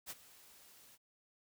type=noise with ADSR envelope; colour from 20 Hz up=white; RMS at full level=-43 dBFS; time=0.06-0.98 s; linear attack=43 ms; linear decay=34 ms; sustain=-18 dB; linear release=39 ms; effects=none